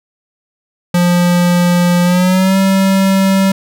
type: tone with pitch glide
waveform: square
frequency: 175.9 to 192.93 Hz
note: F3 to G3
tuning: +13 to -27 cents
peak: -9 dBFS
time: 0.94-3.52 s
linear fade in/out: 5 ms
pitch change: +160 cents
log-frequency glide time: 2.03-2.57 s
effects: none